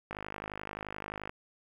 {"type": "click train", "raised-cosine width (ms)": 0.5, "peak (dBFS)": -23, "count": 62, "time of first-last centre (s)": [0.11, 1.294], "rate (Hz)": 51.5, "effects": ["9-bit"]}